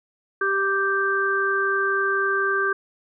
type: harmonic tone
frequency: 392 Hz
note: G4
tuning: in tune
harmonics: 1 / 3 / 4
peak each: -25 / -25 / -22 dBFS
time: 0.41-2.73 s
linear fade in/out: 5 ms
effects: none